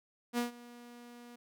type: tone with ADSR envelope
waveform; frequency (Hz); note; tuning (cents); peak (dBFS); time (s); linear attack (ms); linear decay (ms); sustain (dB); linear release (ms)
sawtooth; 240.3; B3; -47; -25; 0.33-1.36; 50; 130; -21; 8
effects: none